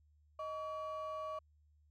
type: ring-modulated tone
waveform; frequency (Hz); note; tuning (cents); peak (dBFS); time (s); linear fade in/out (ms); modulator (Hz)
triangle; 880; A5; 0; -34; 0.39-1.39; 5; 255
effects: tanh soft clip ceiling -32 dBFS + added 75 Hz sine -66 dBFS peak until 1.9 s